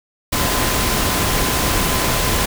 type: tone in noise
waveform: sine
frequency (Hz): 1024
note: C6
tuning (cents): -38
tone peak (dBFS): -28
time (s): 0.32-2.46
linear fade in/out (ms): 10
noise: pink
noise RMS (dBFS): -18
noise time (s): 0.32-2.46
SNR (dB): -13
effects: none